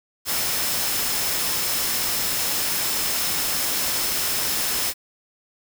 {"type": "tone in noise", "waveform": "sine", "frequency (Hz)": 5240, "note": "E8", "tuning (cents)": -11, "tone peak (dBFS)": -32, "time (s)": [0.25, 4.94], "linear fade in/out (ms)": 50, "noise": "white", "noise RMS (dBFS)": -24, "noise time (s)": [0.25, 4.94], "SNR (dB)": -11, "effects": []}